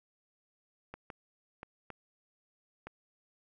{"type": "clicks", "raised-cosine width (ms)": 0.5, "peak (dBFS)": -28, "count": 5, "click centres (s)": [0.94, 1.102, 1.631, 1.903, 2.87], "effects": []}